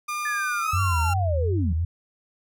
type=tone with pitch glide; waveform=30% pulse; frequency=1204 to 1375.1 Hz; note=D6 to F6; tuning=+43 to -27 cents; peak=-24 dBFS; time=0.08-1.14 s; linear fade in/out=10 ms; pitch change=+230 cents; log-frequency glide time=0.62-0.8 s
type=linear sweep; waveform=sine; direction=down; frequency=1750 to 155.56 Hz; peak=-26 dBFS; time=0.25-1.73 s; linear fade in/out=5 ms
type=tone with vibrato; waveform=sine; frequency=87.31 Hz; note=F2; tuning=in tune; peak=-21 dBFS; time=0.73-1.85 s; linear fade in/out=5 ms; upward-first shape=triangle; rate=2.7 Hz; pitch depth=190 cents each way
effects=none